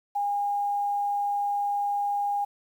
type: tone with quantisation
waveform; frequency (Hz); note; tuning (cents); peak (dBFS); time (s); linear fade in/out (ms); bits
sine; 813; G#5; -37; -24; 0.15-2.45; 10; 9
effects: none